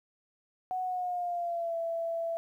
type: tone with pitch glide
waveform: sine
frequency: 740 to 666.9 Hz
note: F#5 to E5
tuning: 0 to +20 cents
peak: -30 dBFS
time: 0.71-2.37 s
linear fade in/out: 0 ms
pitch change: -180 cents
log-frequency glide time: 0.83-1.76 s
effects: 11-bit